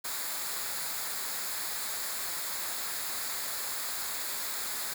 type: noise with comb filter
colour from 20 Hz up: white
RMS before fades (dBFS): -35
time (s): 0.04-4.94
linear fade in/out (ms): 10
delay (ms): 0.34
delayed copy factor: -0.6
effects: none